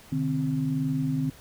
sine tone cluster, 130 / 151.5 / 261.8 Hz, C3 / D#3 / C4, -11 / -46 / +1 cents, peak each -35 / -27 / -27 dBFS, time 0.12-1.3 s, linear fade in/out 5 ms, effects pink hiss -51 dBFS RMS until 1.4 s

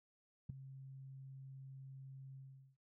sine tone with ADSR envelope, 134.2 Hz, C3, 44 cents sharp, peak -36 dBFS, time 0.49-2.77 s, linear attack 9 ms, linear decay 5 ms, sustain -14 dB, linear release 410 ms, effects noise-tail reverb RT60 0.1 s tail -19 dB re dry

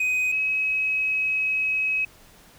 triangle / sine tone pair in turn, 2508 / 2552 Hz, D#7 / D#7, +13 / +43 cents, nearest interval unison, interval 30 cents, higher second, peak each -19 / -21 dBFS, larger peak first, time 0-0.32 / 0.32-2.05 s, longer second, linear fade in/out 5 ms, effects pink hiss -52 dBFS RMS until 2.58 s

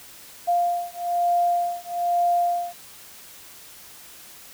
sine beating tone pair, 698.5 / 699.6 Hz, F5 / F5, 0 / +3 cents, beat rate 1.1 Hz, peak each -23 / -23 dBFS, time 0.47-2.74 s, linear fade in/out 20 ms, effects white hiss -45 dBFS RMS until 4.53 s

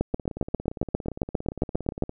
two click trains, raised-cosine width 2 ms, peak -9 / -21 dBFS, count 16 / 35, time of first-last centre 0.01-2.023 / 0.14-2.094 s, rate 7.45 / 17.4 Hz, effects none

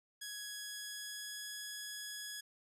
10% pulse tone with pitch glide, 1669 to 1678.7 Hz, G#6 to G#6, +8 to +18 cents, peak -34 dBFS, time 0.21-2.41 s, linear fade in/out 10 ms, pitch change +10 cents, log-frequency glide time 0.34-1.48 s, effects none

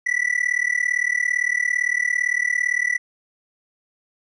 triangle tone with amplitude modulation, 1966 Hz, B6, 8 cents flat, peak -13 dBFS, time 0.06-2.98 s, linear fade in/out 10 ms, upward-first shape sine, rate 37.7 Hz, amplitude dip 95%, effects resampled to 24000 Hz

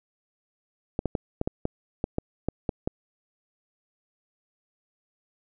clicks, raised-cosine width 2 ms, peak -12 dBFS, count 11, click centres 0.991 / 1.057 / 1.152 / 1.414 / 1.475 / 1.654 / 2.041 / 2.184 / 2.486 / 2.692 / 2.875 s, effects none

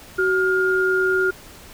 sine tone pair together, 375.4 / 1415 Hz, F#4 / F6, +25 / +22 cents, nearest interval octave + major seventh, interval 2297 cents, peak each -19 dBFS, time 0.18-1.31 s, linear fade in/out 10 ms, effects pink hiss -43 dBFS RMS until 1.73 s

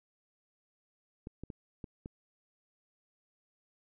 clicks, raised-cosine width 3 ms, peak -29 dBFS, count 5, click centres 1.271 / 1.436 / 1.502 / 1.842 / 2.059 s, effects none

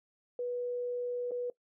sine tone with dropouts, 489.2 Hz, B4, 16 cents flat, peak -32 dBFS, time 0.39-1.5 s, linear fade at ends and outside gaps 2 ms, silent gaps 1.31-1.317 s, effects noise-tail reverb RT60 0.1 s tail -19 dB re dry

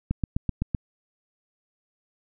click train, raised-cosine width 5 ms, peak -12 dBFS, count 6, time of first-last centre 0.11-0.748 s, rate 7.84 Hz, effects none

